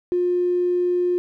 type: tone with tanh clipping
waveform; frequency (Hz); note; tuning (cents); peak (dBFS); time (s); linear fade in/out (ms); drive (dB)
triangle; 356; F4; +33; -17; 0.12-1.18; 0; 2
effects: none